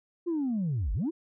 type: linear two-way sweep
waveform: sine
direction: down then up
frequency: 356.3 to 41.2 to 356.3 Hz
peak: -25 dBFS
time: 0.26-1.11 s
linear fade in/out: 20 ms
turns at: 0.93 s
effects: tanh soft clip ceiling -24 dBFS